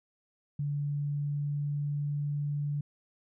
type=tone with pitch glide; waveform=sine; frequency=144.6 to 145.44 Hz; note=D3 to D3; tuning=-27 to -16 cents; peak=-29 dBFS; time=0.59-2.81 s; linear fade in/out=5 ms; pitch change=+11 cents; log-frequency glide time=0.8-2.27 s; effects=none